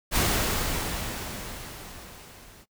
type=noise with level ramp; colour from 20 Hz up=pink; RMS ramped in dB=-22 to -51 dBFS; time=0.11-2.66 s; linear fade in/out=50 ms; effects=noise-tail reverb RT60 0.1 s tail -20 dB re dry